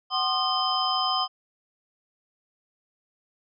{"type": "tone cluster", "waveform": "sine", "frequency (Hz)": [751, 1057, 1224, 3111, 5040], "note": ["F#5", "C6", "D#6", "G7", "D#8"], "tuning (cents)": [26, 17, -29, -14, 21], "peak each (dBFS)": -29, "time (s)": [0.1, 1.28], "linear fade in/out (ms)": 50, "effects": []}